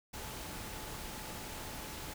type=tone in noise; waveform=sine; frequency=863 Hz; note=A5; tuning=34 cents flat; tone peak=-54 dBFS; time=0.13-2.14 s; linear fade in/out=10 ms; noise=pink; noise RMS=-44 dBFS; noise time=0.13-2.14 s; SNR=-13 dB; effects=none